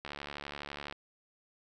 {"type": "click train", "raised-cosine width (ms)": 0.3, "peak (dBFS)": -24, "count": 64, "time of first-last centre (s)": [0.05, 0.925], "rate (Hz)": 72, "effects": []}